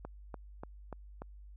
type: click train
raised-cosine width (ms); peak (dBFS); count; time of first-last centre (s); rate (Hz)
1; -28; 5; 0.05-1.22; 3.42
effects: added 50 Hz sine -49 dBFS peak until 1.56 s